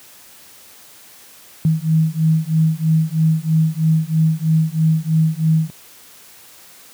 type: beating tone pair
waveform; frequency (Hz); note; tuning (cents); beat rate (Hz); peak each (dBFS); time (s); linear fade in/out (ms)
sine; 157.8 / 160.9; D#3 / E3; +25 / -42; 3.1; -16; 1.65-5.7; 0
effects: white hiss -44 dBFS RMS until 6.93 s + high-pass 80 Hz 12 dB/octave